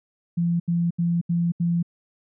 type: tone bursts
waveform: sine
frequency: 171 Hz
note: F3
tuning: 36 cents flat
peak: -19 dBFS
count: 5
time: 0.37-1.828 s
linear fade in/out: 10 ms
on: 230 ms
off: 77 ms
effects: none